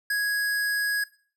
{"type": "tone", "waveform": "square", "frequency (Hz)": 1662, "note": "G#6", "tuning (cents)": 1, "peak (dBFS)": -24, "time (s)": [0.1, 1.04], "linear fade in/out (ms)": 5, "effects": ["noise-tail reverb RT60 0.5 s tail -21 dB re dry"]}